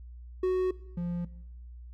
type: tone pair in turn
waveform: triangle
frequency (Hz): 370 / 174.14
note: F#4 / F3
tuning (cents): 0 / -5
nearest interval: octave + minor second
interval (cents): 1305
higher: first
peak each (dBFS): -22 / -28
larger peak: first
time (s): 0.43-0.71 / 0.97-1.25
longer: neither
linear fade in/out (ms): 5
effects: noise-tail reverb RT60 1.0 s tail -20 dB re dry + added 60 Hz sine -43 dBFS peak until 1.93 s